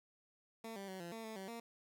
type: tone with pitch steps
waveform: 15% pulse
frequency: 225.7 / 196.6 / 188.8 / 171.6 / 225.1 / 220.5 / 191.6 / 232.2 Hz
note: A3 / G3 / F#3 / F3 / A3 / A3 / G3 / A#3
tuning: +44 / +5 / +35 / -30 / +40 / +4 / -39 / -7 cents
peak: -39 dBFS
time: 0.64-1.6 s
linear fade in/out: 5 ms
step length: 120 ms
effects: none

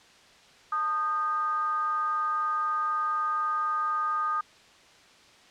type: tone with frequency modulation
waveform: sine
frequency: 1231 Hz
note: D#6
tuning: 19 cents flat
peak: -25 dBFS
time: 0.72-4.41 s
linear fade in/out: 5 ms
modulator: 343 Hz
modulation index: 0.43
effects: white hiss -55 dBFS RMS until 5.5 s + low-pass 5000 Hz 12 dB/octave

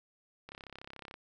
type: click train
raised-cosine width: 0.3 ms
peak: -30 dBFS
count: 23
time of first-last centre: 0.49-1.141 s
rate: 33.8 Hz
effects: none

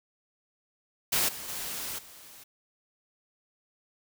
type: noise with level steps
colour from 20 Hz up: white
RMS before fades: -26 / -40 / -36 / -50 dBFS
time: 1.12-2.44 s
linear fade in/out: 10 ms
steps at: 1.28 / 1.48 / 1.98 s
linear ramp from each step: 10 ms
effects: none

